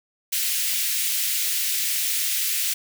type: high-pass noise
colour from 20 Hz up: white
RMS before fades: -24 dBFS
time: 0.32-2.74 s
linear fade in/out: 10 ms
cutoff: 2000 Hz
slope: 24 dB/octave
effects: none